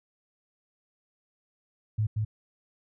sine tone with echo, 107.7 Hz, A2, 37 cents flat, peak -23 dBFS, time 1.98-2.07 s, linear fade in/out 10 ms, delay 180 ms, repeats 1, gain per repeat -2 dB, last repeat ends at 2.25 s, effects none

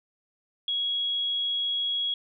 sine tone, 3322 Hz, G#7, in tune, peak -25 dBFS, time 0.68-2.14 s, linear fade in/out 2 ms, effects none

